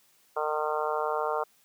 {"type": "harmonic tone", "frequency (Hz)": 152.5, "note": "D#3", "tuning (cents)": -34, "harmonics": [3, 4, 5, 6, 7, 8, 9], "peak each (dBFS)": [-32, -33, -34, -35, -35, -36, -37], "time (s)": [0.36, 1.44], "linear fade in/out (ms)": 10, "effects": ["white hiss -64 dBFS RMS until 1.64 s", "high-pass 100 Hz 12 dB/octave"]}